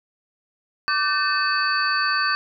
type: tone cluster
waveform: sine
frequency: 1170 / 1534 / 1788 / 2582 / 4530 Hz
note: D6 / G6 / A6 / E7 / C#8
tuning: -7 / -38 / +27 / -37 / +37 cents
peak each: -23 / -23 / -29 / -31 / -26 dBFS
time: 0.88-2.35 s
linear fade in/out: 0 ms
effects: none